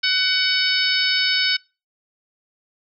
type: harmonic tone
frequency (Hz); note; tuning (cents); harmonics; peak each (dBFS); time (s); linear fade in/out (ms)
749; F#5; +21; 2 / 3 / 4 / 5 / 6 / 7; -24 / -24 / -24 / -24 / -24 / -24; 0.03-1.57; 10
effects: noise-tail reverb RT60 0.3 s tail -25 dB re dry